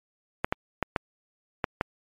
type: clicks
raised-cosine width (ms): 0.5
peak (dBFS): -9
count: 6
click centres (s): 0.445 / 0.525 / 0.827 / 0.962 / 1.642 / 1.811
effects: MP3 96 kbps